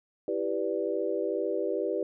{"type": "chord", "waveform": "sine", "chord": "E minor seventh", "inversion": "none", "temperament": "equal", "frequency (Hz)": [329.6, 392, 493.9, 587.3], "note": ["E4", "G4", "B4", "D5"], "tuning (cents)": [0, 0, 0, 0], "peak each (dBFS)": [-34, -31, -32, -34], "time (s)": [0.28, 2.03], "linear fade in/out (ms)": 2, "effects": []}